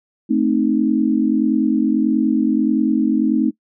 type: chord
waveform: sine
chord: A diminished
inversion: none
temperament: equal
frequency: 220 / 261.6 / 311.1 Hz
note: A3 / C4 / Eb4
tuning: 0 / 0 / 0 cents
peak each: -18 dBFS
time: 0.29-3.51 s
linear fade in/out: 20 ms
effects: noise-tail reverb RT60 0.1 s tail -21 dB re dry